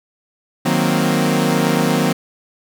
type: chord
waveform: sawtooth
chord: C half-diminished seventh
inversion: first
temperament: equal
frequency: 155.56 / 185 / 233.1 / 261.6 Hz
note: Eb3 / Gb3 / Bb3 / C4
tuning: 0 / 0 / 0 / 0 cents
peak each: -16 dBFS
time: 0.65-2.13 s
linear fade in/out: 10 ms
effects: none